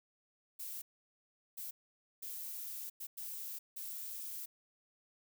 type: noise bursts at uneven times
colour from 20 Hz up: violet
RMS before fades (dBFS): -44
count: 6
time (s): 0.59-0.82 / 1.57-1.71 / 2.22-2.9 / 3-3.07 / 3.17-3.59 / 3.76-4.46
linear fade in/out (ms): 10
effects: none